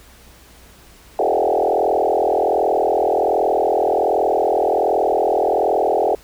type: tone with frequency modulation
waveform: sine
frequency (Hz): 587.3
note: D5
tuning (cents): 0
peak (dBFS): -14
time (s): 1.19-6.15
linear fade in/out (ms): 2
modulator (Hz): 41.3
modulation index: 5.2
effects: added 60 Hz sine -49 dBFS peak until 6.23 s + pink hiss -47 dBFS RMS until 6.23 s